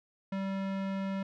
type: tone with low-pass filter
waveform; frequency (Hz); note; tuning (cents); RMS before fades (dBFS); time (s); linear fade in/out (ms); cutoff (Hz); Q
square; 193.9; G3; -19; -34; 0.32-1.23; 5; 2700; 0.71
effects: none